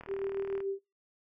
click train, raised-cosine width 0.5 ms, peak -30 dBFS, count 24, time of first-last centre 0.01-0.604 s, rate 38.7 Hz
sine tone with tremolo, 392 Hz, G4, in tune, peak -30 dBFS, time 0.07-0.79 s, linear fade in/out 50 ms, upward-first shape sine, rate 6.9 Hz, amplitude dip 45%
effects noise-tail reverb RT60 0.2 s tail -17 dB re dry

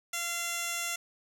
15% pulse tone with band-pass filter, 687 Hz, F5, 29 cents flat, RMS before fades -34 dBFS, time 0.13-0.96 s, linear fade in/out 5 ms, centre 7600 Hz, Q 0.61, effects none

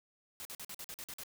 white noise bursts, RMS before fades -45 dBFS, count 9, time 0.4-1.235 s, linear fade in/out 0 ms, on 51 ms, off 47 ms, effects none

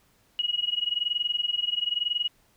sine tone with amplitude modulation, 2900 Hz, F#7, 35 cents flat, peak -21 dBFS, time 0.39-2.28 s, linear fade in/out 0 ms, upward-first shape sine, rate 21 Hz, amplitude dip 90%, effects pink hiss -64 dBFS RMS until 2.56 s

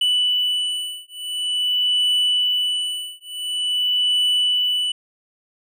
triangle beating tone pair, 2972 / 2972.47 Hz, F#7 / F#7, +7 / +7 cents, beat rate 0.47 Hz, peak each -20 dBFS, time 0.01-4.92 s, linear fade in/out 5 ms, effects none

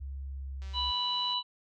sine tone with pitch glide, 68.2 to 67.03 Hz, C#2 to C2, -28 to +42 cents, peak -36 dBFS, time 0-0.92 s, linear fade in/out 20 ms, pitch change -30 cents, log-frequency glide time 0.2-0.69 s
click train, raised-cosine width 0.2 ms, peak -37 dBFS, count 139, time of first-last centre 0.62-1.335 s, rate 193 Hz
harmonic tone, 987.8 Hz, B5, in tune, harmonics 1 / 3 / 4, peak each -34 / -33 / -32 dBFS, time 0.73-1.43 s, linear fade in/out 50 ms
effects none

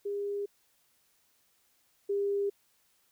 sine tone pair in turn, 404.9 / 401.6 Hz, G#4 / G4, -44 / +42 cents, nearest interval unison, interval 14 cents, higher first, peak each -31 / -27 dBFS, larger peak second, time 0.05-0.46 / 2.09-2.5 s, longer neither, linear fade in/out 10 ms, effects white hiss -70 dBFS RMS until 3.11 s

